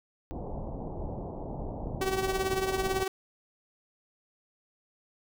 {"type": "low-pass noise", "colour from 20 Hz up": "pink", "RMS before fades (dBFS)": -37, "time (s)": [0.31, 3.03], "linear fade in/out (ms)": 0, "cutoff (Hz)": 880, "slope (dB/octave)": 48}
{"type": "clicks", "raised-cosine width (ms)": 5, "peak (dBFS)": -25, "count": 6, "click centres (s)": [1.188, 1.62, 1.871, 1.948, 2.534, 2.865]}
{"type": "tone with tremolo", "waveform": "sawtooth", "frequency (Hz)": 381.3, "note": "G4", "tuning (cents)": -48, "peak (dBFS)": -21, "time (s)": [2.01, 3.08], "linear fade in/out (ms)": 5, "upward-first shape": "triangle", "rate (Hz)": 18, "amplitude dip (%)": 70}
{"effects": []}